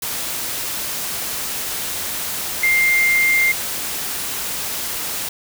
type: tone in noise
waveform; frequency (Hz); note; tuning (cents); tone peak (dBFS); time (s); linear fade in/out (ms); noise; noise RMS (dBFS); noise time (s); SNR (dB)
sine; 2100; C7; +6; -13; 2.63-3.52; 5; white; -25; 0.02-5.29; +9
effects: none